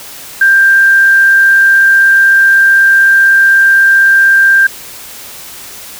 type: tone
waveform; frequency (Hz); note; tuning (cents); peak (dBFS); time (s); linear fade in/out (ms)
sine; 1584; G6; +18; -3; 0.41-4.67; 5
effects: white hiss -29 dBFS RMS until 5.99 s